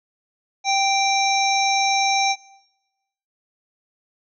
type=harmonic tone with a mistuned harmonic; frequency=784 Hz; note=G5; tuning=in tune; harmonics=1 / 3 / 5 / 7 / 8; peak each=-19 / -24 / -26 / -27 / -28 dBFS; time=0.64-2.36 s; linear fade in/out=50 ms; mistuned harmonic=7; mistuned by=+20 cents; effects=noise-tail reverb RT60 1.0 s tail -21 dB re dry